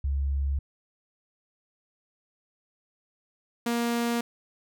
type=tone pair in turn; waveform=sine / sawtooth; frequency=69.3 / 235.7 Hz; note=C#2 / A#3; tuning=0 / +19 cents; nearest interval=octave + major sixth; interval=2119 cents; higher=second; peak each=-24 / -21 dBFS; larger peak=second; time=0.04-0.59 / 3.66-4.21 s; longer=neither; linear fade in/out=5 ms; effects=none